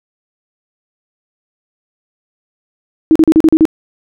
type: tone bursts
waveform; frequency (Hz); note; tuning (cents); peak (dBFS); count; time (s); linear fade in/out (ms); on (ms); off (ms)
sine; 318.1; D#4; +38; -3; 7; 3.11-3.653; 0; 45; 38
effects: none